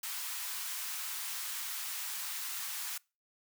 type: high-pass noise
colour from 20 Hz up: white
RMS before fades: -39 dBFS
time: 0.03-2.98 s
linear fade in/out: 5 ms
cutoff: 920 Hz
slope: 24 dB/octave
effects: noise-tail reverb RT60 0.3 s tail -25 dB re dry